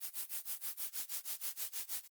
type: noise with tremolo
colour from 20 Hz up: blue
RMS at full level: -38 dBFS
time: 0-2.08 s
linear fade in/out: 50 ms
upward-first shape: sine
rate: 6.3 Hz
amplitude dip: 95%
effects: Opus 32 kbps